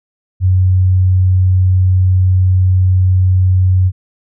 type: tone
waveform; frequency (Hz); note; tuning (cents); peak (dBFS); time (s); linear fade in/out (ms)
sine; 92.6; F#2; +2; -7; 0.4-3.92; 50
effects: none